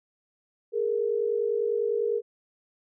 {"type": "tone pair together", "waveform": "sine", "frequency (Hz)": [416.2, 466.2], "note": ["G#4", "A#4"], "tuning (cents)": [4, 0], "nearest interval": "major second", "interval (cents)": 196, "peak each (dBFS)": [-27, -26], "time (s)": [0.72, 2.22], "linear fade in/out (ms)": 50, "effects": []}